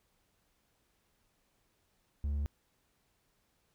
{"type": "tone with hard clipping", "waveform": "sine", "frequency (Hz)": 72.2, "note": "D2", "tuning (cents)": -29, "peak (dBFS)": -32, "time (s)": [2.24, 2.46], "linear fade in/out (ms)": 0, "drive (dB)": 3, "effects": ["pink hiss -75 dBFS RMS until 3.74 s"]}